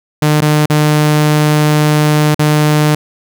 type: tone with dropouts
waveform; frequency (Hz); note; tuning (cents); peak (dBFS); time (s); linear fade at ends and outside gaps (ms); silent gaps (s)
sawtooth; 151; D3; +48; -4; 0.22-2.95; 5; 0.408-0.419 / 0.659-0.699 / 2.346-2.392
effects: none